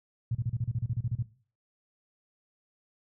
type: tone bursts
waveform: sine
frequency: 116.6 Hz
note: A#2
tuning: 1 cent sharp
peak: -26 dBFS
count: 13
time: 0.31-1.226 s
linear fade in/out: 5 ms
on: 40 ms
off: 33 ms
effects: noise-tail reverb RT60 0.4 s tail -17 dB re dry